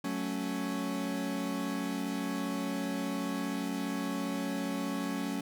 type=chord; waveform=40% pulse; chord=F# minor; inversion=none; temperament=equal; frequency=185 / 220 / 277.2 Hz; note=F#3 / A3 / C#4; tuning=0 / 0 / 0 cents; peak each=-37 / -37 / -34 dBFS; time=0.04-5.41 s; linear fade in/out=5 ms; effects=none